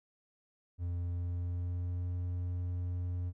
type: tone with pitch glide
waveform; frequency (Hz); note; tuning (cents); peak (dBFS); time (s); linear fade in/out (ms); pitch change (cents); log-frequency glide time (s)
triangle; 87.31 to 88.89; F2 to F2; 0 to +31; -31; 0.78-3.33; 50; +31; 1.01-2.07
effects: none